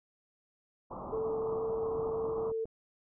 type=low-pass noise; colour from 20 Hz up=white; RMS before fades=-42 dBFS; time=0.9-2.52 s; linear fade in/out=20 ms; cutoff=1200 Hz; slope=96 dB/octave
type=tone with pitch glide; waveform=sine; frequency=443.4 to 448 Hz; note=A4 to A4; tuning=+13 to +31 cents; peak=-31 dBFS; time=1.12-2.65 s; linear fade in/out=10 ms; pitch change=+18 cents; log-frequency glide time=1.33-1.65 s
type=click train; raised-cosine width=2 ms; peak=-34 dBFS; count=12; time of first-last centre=1.15-2.655 s; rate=7.31 Hz
effects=none